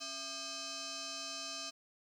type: tone with frequency modulation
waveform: sine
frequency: 664 Hz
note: E5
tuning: 12 cents sharp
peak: -40 dBFS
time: 0-1.71 s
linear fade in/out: 20 ms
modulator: 938 Hz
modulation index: 6.5
effects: 11-bit